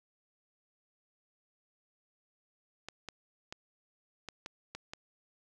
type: clicks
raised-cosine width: 0.2 ms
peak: -24 dBFS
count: 7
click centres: 2.886 / 3.087 / 3.525 / 4.287 / 4.461 / 4.75 / 4.935 s
effects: none